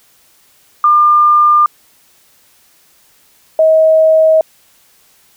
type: tone pair in turn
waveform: sine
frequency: 1200 / 635.7 Hz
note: D6 / D#5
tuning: +37 / +37 cents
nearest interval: major seventh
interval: 1100 cents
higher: first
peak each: -5 dBFS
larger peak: neither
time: 0.84-1.66 / 3.59-4.41 s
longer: neither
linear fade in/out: 2 ms
effects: white hiss -50 dBFS RMS until 5.36 s